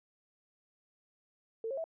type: tone with pitch steps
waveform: sine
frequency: 450.3 / 541.7 / 651.7 Hz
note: A4 / C#5 / E5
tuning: +40 / -40 / -20 cents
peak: -34 dBFS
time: 1.64-1.841 s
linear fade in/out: 2 ms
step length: 67 ms
effects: none